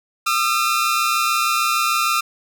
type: tone pair together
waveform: sawtooth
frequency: 1218.5 / 1345 Hz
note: D#6 / E6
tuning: -37 / +34 cents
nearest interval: major second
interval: 171 cents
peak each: -16 dBFS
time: 0.26-2.21 s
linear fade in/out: 10 ms
effects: none